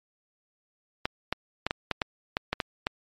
clicks, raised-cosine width 0.3 ms, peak -10 dBFS, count 10, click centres 1.055 / 1.326 / 1.666 / 1.709 / 1.913 / 2.018 / 2.369 / 2.53 / 2.602 / 2.869 s, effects MP3 64 kbps

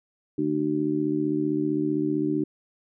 harmonic tone, 75.5 Hz, D2, 48 cents sharp, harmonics 2 / 3 / 4 / 5, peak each -33 / -33 / -24 / -29 dBFS, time 0.38-2.44 s, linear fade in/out 5 ms, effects none

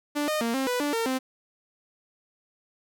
sawtooth tone with pitch steps, 293.3 / 613 / 231.7 / 266.7 / 494 / 291.3 / 456.3 / 260.3 Hz, D4 / D#5 / A#3 / C4 / B4 / D4 / A#4 / C4, -2 / -26 / -10 / +33 / 0 / -14 / -37 / -9 cents, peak -21 dBFS, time 0.15-1.19 s, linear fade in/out 20 ms, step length 130 ms, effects none

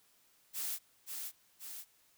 blue noise with echo, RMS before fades -38 dBFS, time 0.53-0.79 s, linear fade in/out 50 ms, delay 530 ms, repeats 2, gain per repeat -4 dB, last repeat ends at 1.85 s, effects white hiss -69 dBFS RMS until 2.17 s

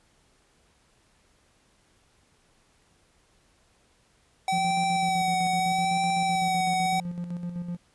square tone with vibrato, 763 Hz, G5, 47 cents flat, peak -24 dBFS, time 4.48-7 s, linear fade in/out 2 ms, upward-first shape sine, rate 0.78 Hz, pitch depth 33 cents each way
triangle tone with tremolo, 174.61 Hz, F3, in tune, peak -27 dBFS, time 4.52-7.77 s, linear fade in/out 10 ms, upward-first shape square, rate 7.9 Hz, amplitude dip 50%
effects pink hiss -64 dBFS RMS until 7.94 s + resampled to 24000 Hz

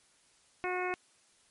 harmonic tone, 363.5 Hz, F#4, 31 cents flat, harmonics 1 / 2 / 3 / 4 / 5 / 6 / 7, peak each -35 / -37 / -40 / -41 / -43 / -40 / -43 dBFS, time 0.64-0.94 s, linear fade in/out 0 ms, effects white hiss -66 dBFS RMS until 1.5 s + MP3 48 kbps

